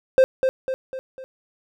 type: tone with echo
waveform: triangle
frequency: 523.3 Hz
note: C5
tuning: in tune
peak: -8 dBFS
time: 0.18-0.24 s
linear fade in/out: 0 ms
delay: 250 ms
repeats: 4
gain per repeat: -6 dB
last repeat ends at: 1.24 s
effects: none

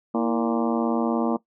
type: harmonic tone with a mistuned harmonic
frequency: 116.54 Hz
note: A#2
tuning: in tune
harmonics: 2 / 3 / 4 / 5 / 6 / 7 / 8 / 9 / 10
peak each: -23 / -27 / -29 / -31 / -33 / -34 / -35 / -36 / -37 dBFS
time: 0.14-1.37 s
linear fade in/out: 10 ms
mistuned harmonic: 3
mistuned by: -100 cents
effects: noise-tail reverb RT60 0.1 s tail -18 dB re dry

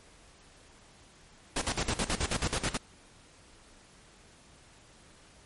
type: noise with tremolo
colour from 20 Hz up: pink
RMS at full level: -29 dBFS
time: 1.56-2.77 s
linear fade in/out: 2 ms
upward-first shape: square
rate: 9.3 Hz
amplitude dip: 80%
effects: pink hiss -57 dBFS RMS until 5.45 s + MP3 48 kbps

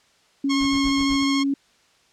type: tone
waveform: sine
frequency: 277.2 Hz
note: C#4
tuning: in tune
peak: -19 dBFS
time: 0.44-1.54 s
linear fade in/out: 5 ms
type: tone with vibrato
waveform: 10% pulse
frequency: 1081 Hz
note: C#6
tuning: 44 cents flat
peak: -15 dBFS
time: 0.49-1.44 s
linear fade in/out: 20 ms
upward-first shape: triangle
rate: 14 Hz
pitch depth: 16 cents each way
type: noise with tremolo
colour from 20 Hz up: brown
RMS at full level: -33 dBFS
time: 0.6-1.24 s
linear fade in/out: 5 ms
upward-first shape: sine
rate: 8.1 Hz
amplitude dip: 100%
effects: white hiss -59 dBFS RMS until 2.12 s + low-pass 6000 Hz 12 dB/octave

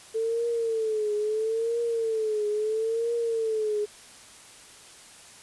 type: tone with vibrato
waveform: sine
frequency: 443.3 Hz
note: A4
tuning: 13 cents sharp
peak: -24 dBFS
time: 0.14-3.86 s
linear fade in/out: 20 ms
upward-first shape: triangle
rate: 0.75 Hz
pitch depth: 110 cents each way
effects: white hiss -49 dBFS RMS until 5.42 s + resampled to 24000 Hz

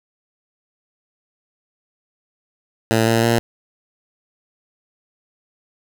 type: tone with pitch steps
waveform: 10% pulse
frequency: 112.5 / 114.53 / 116.6 Hz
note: A2 / A#2 / A#2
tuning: +39 / -30 / +1 cents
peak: -6 dBFS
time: 2.91-3.39 s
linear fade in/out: 0 ms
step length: 160 ms
effects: none

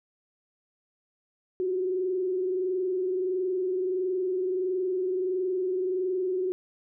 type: tone with frequency modulation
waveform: sine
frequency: 370 Hz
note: F#4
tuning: in tune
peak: -25 dBFS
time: 1.6-6.52 s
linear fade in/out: 0 ms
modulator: 21.5 Hz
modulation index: 0.55
effects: none

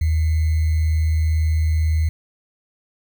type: tone with sample-and-hold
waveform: sine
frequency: 79 Hz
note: D#2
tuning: 27 cents sharp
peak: -15 dBFS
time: 0.01-2.09 s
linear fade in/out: 5 ms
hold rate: 2100 Hz
effects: none

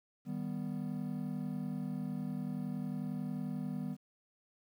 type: chord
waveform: triangle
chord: Eb augmented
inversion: none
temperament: equal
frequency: 155.56 / 196 / 246.9 Hz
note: Eb3 / G3 / B3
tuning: 0 / 0 / 0 cents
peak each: -39 / -38 / -38 dBFS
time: 0.25-3.97 s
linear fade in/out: 50 ms
effects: 11-bit

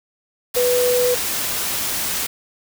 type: tone in noise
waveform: sine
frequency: 493.9 Hz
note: B4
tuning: in tune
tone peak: -15 dBFS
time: 0.56-1.15 s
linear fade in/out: 10 ms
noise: white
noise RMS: -23 dBFS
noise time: 0.54-2.27 s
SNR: +5 dB
effects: none

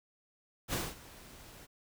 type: noise with ADSR envelope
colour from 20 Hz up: pink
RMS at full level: -33 dBFS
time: 0.68-1.67 s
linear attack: 53 ms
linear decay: 210 ms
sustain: -20 dB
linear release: 27 ms
effects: none

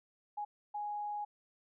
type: tone bursts at uneven times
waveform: sine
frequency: 830.6 Hz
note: G#5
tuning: in tune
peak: -36 dBFS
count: 2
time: 0.37-0.45 / 0.74-1.25 s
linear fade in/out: 10 ms
effects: none

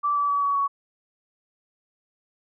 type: tone with pitch steps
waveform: sine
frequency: 1164 / 1152.6 / 1141.4 / 1130.2 / 1119.2 Hz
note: D6 / D6 / D6 / C#6 / C#6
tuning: -16 / -33 / -50 / +33 / +16 cents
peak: -20 dBFS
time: 0.03-0.68 s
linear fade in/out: 20 ms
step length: 130 ms
effects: none

